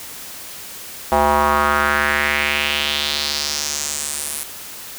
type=tone with band-pass filter sweep; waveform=square; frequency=73.42 Hz; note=D2; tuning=in tune; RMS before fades=-19 dBFS; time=1.12-4.43 s; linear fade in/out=0 ms; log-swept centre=810 to 11000 Hz; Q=2.8; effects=white hiss -34 dBFS RMS until 4.98 s